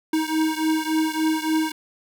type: beating tone pair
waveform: square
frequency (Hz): 314.4 / 317.9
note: D#4 / D#4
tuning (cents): +18 / +37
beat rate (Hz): 3.5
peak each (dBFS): -23 / -25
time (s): 0.13-1.72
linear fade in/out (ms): 5
effects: none